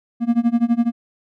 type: tone with tremolo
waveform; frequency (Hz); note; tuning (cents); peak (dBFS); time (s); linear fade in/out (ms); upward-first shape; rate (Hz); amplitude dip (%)
triangle; 235.1; A#3; +15; -9; 0.2-0.92; 50; sine; 12; 95
effects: none